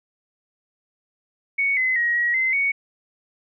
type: tone with pitch steps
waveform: sine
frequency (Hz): 2225 / 2037 / 1893 / 1907 / 2062 / 2229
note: C#7 / C7 / A#6 / A#6 / C7 / C#7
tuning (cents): +6 / -47 / +26 / +39 / -26 / +9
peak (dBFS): -18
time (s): 1.58-2.72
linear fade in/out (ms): 10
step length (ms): 190
effects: none